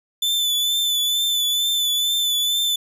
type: tone with vibrato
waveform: 40% pulse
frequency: 3507 Hz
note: A7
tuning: 6 cents flat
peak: -17 dBFS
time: 0.22-2.76 s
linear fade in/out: 5 ms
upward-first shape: triangle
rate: 2.2 Hz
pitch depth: 35 cents each way
effects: none